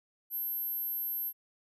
sine tone, 12720 Hz, G9, 24 cents sharp, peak -32 dBFS, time 0.3-1.33 s, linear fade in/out 50 ms, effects none

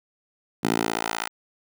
10% pulse tone with high-pass filter sweep, 56 Hz, A1, 31 cents sharp, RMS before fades -26 dBFS, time 0.63-1.29 s, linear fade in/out 20 ms, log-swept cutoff 210 to 1200 Hz, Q 0.98, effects none

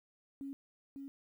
sine tone with echo, 275.6 Hz, C#4, 10 cents flat, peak -40 dBFS, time 0.41-0.53 s, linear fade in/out 0 ms, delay 550 ms, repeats 1, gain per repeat -3 dB, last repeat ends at 1.08 s, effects 12-bit

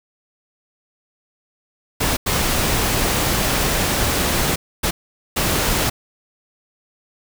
pink noise bursts at uneven times, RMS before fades -19 dBFS, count 4, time 2-2.17 / 2.26-4.56 / 4.83-4.91 / 5.36-5.9 s, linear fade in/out 10 ms, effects none

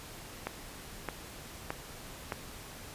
click train, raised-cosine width 0.5 ms, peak -18 dBFS, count 4, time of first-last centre 0.47-2.322 s, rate 1.62 Hz, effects pink hiss -47 dBFS RMS until 2.94 s + resampled to 32000 Hz

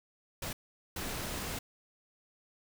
pink noise bursts at uneven times, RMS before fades -38 dBFS, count 2, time 0.42-0.53 / 0.96-1.59 s, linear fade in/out 5 ms, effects none

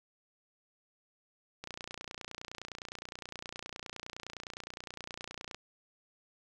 click train, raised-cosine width 0.2 ms, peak -24 dBFS, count 117, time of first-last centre 1.64-5.546 s, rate 29.7 Hz, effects none

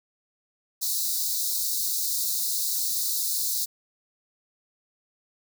white high-pass noise, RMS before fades -27 dBFS, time 0.81-3.66 s, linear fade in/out 20 ms, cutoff 3800 Hz, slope 96 dB/octave, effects none

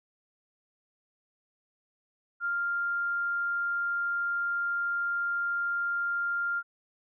sine tone, 1396.9 Hz, F6, in tune, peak -27 dBFS, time 2.4-6.63 s, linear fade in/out 50 ms, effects none

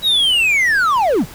triangle linear sweep, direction down, 3900 to 103.1 Hz, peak -10 dBFS, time 0.02-1.26 s, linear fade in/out 50 ms, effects pink hiss -37 dBFS RMS until 1.34 s

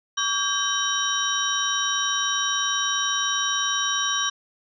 sine tone cluster, 1135 / 1595 / 3070 / 3807 / 5700 Hz, C#6 / G6 / G7 / A#7 / F8, +41 / +30 / -37 / +36 / +34 cents, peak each -28 dBFS, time 0.17-4.3 s, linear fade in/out 10 ms, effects none

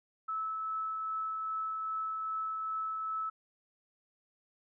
sine tone with tremolo, 1304 Hz, E6, 19 cents flat, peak -32 dBFS, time 0.28-3.3 s, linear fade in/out 10 ms, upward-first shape triangle, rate 2.5 Hz, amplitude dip 25%, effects none

